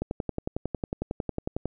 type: click train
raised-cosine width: 2 ms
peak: -15 dBFS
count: 19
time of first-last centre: 0.02-1.656 s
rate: 11 Hz
effects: none